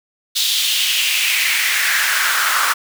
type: noise with high-pass filter sweep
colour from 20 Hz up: pink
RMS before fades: -17 dBFS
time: 0.35-2.74 s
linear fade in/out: 20 ms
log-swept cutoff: 3800 to 1200 Hz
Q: 3.3
effects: none